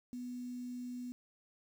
sine tone with quantisation, 246.9 Hz, B3, in tune, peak -40 dBFS, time 0.13-1.12 s, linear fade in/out 0 ms, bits 10, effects none

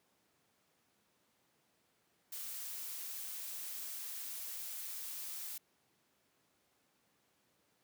blue noise, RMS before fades -44 dBFS, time 2.32-5.58 s, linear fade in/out 5 ms, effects pink hiss -75 dBFS RMS until 7.83 s + high-pass 150 Hz 12 dB/octave

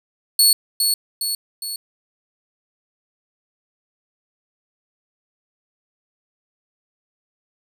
20% pulse tone with echo, 4400 Hz, C#8, 14 cents flat, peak -5 dBFS, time 0.39-0.53 s, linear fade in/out 2 ms, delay 410 ms, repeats 3, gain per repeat -5 dB, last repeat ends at 1.76 s, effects none

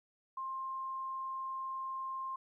sine tone, 1058 Hz, C6, 19 cents sharp, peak -37 dBFS, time 0.37-2.36 s, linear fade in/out 5 ms, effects 13-bit

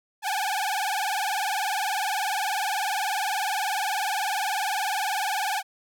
sawtooth tone with vibrato, 802 Hz, G5, 39 cents sharp, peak -21 dBFS, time 0.22-5.63 s, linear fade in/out 50 ms, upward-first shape triangle, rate 20 Hz, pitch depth 180 cents each way, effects none

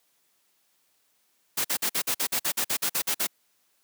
white noise bursts, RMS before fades -26 dBFS, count 14, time 1.57-3.271 s, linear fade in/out 10 ms, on 76 ms, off 49 ms, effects white hiss -69 dBFS RMS until 3.83 s + high-pass 150 Hz 12 dB/octave

